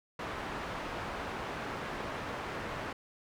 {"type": "low-pass noise", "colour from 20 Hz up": "white", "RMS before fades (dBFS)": -39, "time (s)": [0.19, 2.93], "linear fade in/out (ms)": 5, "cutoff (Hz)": 1400, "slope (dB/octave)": 12, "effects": []}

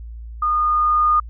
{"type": "tone with level ramp", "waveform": "sine", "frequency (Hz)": 1223, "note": "D#6", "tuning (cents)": -30, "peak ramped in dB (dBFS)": [-16, -12], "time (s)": [0.42, 1.2], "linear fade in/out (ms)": 5, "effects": ["added 57 Hz sine -31 dBFS peak until 1.29 s"]}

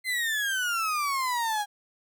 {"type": "exponential sweep", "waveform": "35% pulse", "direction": "down", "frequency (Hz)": [2080, 810], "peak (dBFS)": -24, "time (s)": [0.04, 1.66], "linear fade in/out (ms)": 50, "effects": []}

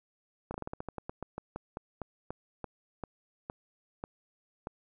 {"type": "slowing click train", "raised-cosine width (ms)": 1, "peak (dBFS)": -23, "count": 21, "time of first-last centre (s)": [0.51, 4.671], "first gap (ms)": 32, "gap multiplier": 1.17, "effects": []}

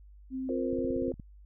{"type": "tone", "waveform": "sine", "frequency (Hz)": 261.6, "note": "C4", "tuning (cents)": 0, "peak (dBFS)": -32, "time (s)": [0.3, 1.14], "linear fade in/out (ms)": 50}
{"type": "chord", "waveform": "sine", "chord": "F suspended fourth", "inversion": "none", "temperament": "equal", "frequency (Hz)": [349.2, 466.2, 523.3], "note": ["F4", "Bb4", "C5"], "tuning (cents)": [0, 0, 0], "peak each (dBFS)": [-34, -35, -35], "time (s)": [0.49, 1.12], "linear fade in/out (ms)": 2}
{"type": "click train", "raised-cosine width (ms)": 5, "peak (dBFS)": -30, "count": 9, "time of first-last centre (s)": [0.73, 1.198], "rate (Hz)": 17.1}
{"effects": ["added 50 Hz sine -50 dBFS peak until 1.45 s"]}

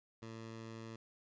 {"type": "tone", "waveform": "15% pulse", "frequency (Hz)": 112.9, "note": "A2", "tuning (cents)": 45, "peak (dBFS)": -40, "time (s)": [0.22, 0.96], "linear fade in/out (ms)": 5, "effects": ["resampled to 16000 Hz", "12-bit"]}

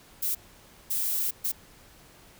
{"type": "noise bursts at uneven times", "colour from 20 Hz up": "violet", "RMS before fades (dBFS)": -28, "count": 3, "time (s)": [[0.22, 0.35], [0.9, 1.31], [1.44, 1.52]], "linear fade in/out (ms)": 10, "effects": ["pink hiss -54 dBFS RMS until 2.39 s"]}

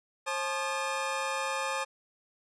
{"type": "tone cluster", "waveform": "25% pulse", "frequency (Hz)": [536, 864, 1216], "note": ["C5", "A5", "D#6"], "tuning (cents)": [42, -32, -40], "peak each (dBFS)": -31, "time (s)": [0.26, 1.85], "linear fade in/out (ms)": 20, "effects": ["resampled to 24000 Hz"]}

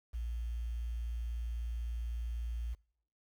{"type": "tone with quantisation", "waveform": "sine", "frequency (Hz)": 58.1, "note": "A#1", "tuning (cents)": -5, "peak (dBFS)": -35, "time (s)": [0.13, 2.75], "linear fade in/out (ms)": 20, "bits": 10, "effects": ["noise-tail reverb RT60 0.6 s tail -24 dB re dry"]}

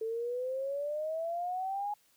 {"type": "exponential sweep", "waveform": "sine", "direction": "up", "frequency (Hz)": [440, 836], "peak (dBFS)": -32, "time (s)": [0.01, 1.94], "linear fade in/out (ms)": 5, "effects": ["white hiss -68 dBFS RMS until 2.16 s"]}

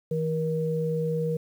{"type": "tone pair together", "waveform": "sine", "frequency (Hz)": [160.99, 474.4], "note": ["E3", "A#4"], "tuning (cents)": [-41, 30], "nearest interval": "octave + perfect fifth", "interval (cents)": 1871, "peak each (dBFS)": -27, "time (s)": [0.11, 1.37], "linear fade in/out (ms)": 5, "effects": ["9-bit"]}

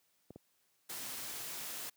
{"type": "clicks", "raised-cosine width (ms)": 2, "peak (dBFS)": -35, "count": 2, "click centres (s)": [0.306, 0.36]}
{"type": "noise", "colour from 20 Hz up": "white", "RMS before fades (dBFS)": -43, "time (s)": [0.89, 1.9], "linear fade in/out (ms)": 10}
{"effects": ["white hiss -75 dBFS RMS until 1.96 s", "high-pass 100 Hz 12 dB/octave"]}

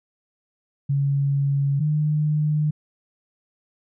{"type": "tone pair in turn", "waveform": "sine", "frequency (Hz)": [140, 151.34], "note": ["C#3", "D#3"], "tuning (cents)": [18, -48], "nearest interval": "minor second", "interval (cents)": 134, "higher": "second", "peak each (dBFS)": -18, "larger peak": "neither", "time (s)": [[0.89, 1.8], [1.8, 2.71]], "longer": "neither", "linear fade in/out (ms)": 10, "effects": []}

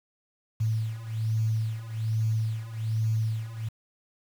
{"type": "beating tone pair", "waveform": "sine", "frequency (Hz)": [110, 111.2], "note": ["A2", "A2"], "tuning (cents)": [0, 19], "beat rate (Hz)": 1.2, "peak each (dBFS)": [-30, -27], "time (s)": [0.6, 3.69], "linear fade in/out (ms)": 10, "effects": ["8-bit"]}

